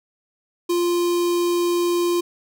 square tone with notch filter, 348.3 Hz, F4, 5 cents flat, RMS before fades -20 dBFS, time 0.69-2.21 s, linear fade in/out 10 ms, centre 1800 Hz, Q 1.3, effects none

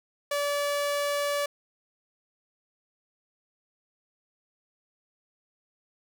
sawtooth tone, 576 Hz, D5, 34 cents flat, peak -22 dBFS, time 0.31-1.46 s, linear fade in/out 5 ms, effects none

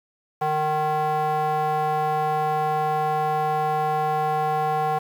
square tone with band-pass filter, 153.4 Hz, D#3, 24 cents flat, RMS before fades -23 dBFS, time 0.41-4.99 s, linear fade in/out 10 ms, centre 820 Hz, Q 3.2, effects 8-bit

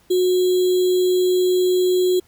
sine tone with sample-and-hold, 365.1 Hz, F#4, 23 cents flat, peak -14 dBFS, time 0.1-2.2 s, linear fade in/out 10 ms, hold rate 3675 Hz, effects pink hiss -57 dBFS RMS until 2.27 s

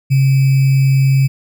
sine tone with sample-and-hold, 134.9 Hz, C#3, 47 cents flat, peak -8 dBFS, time 0.1-1.28 s, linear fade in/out 20 ms, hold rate 2450 Hz, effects none

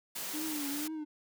white high-pass noise, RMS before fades -39 dBFS, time 0.15-0.88 s, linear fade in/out 10 ms, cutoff 140 Hz, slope 96 dB/octave
triangle tone with vibrato, 297.9 Hz, D4, 25 cents sharp, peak -34 dBFS, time 0.33-1.05 s, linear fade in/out 20 ms, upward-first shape triangle, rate 2.1 Hz, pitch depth 120 cents each way
effects none

